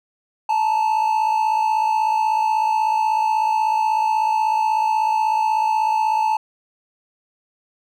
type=tone pair together; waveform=triangle; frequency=870 / 926.3 Hz; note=A5 / A#5; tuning=-20 / -11 cents; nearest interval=minor second; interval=109 cents; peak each=-15 / -22 dBFS; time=0.49-6.37 s; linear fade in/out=5 ms; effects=none